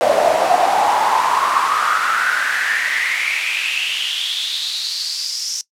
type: noise with high-pass filter sweep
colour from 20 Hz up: brown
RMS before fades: -18 dBFS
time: 0.01-5.61 s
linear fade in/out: 0 ms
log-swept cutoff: 580 to 5700 Hz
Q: 7.1
effects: noise-tail reverb RT60 0.1 s tail -19 dB re dry + low-pass 12000 Hz 12 dB/octave